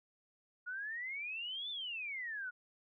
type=exponential two-way sweep; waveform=sine; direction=up then down; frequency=1431 to 3581 to 1431 Hz; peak=-39 dBFS; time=0.66-2.51 s; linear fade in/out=20 ms; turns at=1.7 s; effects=none